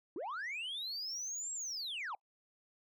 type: linear two-way sweep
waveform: sine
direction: up then down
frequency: 286.1 to 7640 to 734 Hz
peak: -36 dBFS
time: 0.16-2.15 s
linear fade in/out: 2 ms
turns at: 1.53 s
effects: noise-tail reverb RT60 0.1 s tail -26 dB re dry + tanh soft clip ceiling -37 dBFS